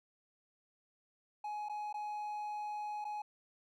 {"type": "tone with dropouts", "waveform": "triangle", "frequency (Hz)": 839, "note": "G#5", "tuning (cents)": 17, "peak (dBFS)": -36, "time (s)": [1.44, 3.22], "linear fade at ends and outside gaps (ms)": 5, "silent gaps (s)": [[1.687, 1.695], [1.928, 1.941], [3.044, 3.05]], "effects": []}